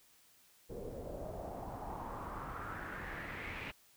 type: noise with low-pass filter sweep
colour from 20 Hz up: pink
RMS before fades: -44 dBFS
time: 0.69-3.72 s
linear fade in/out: 20 ms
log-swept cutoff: 450 to 2500 Hz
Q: 3.6
effects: white hiss -66 dBFS RMS until 3.96 s